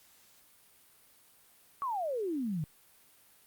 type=exponential sweep; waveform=sine; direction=down; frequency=1157 to 145.5 Hz; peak=-31 dBFS; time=1.82-2.64 s; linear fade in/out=0 ms; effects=white hiss -62 dBFS RMS until 3.46 s + Opus 48 kbps